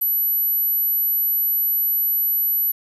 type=tone; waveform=sine; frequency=11840 Hz; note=F#9; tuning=in tune; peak=-17 dBFS; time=0.01-2.72 s; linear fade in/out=10 ms; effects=8-bit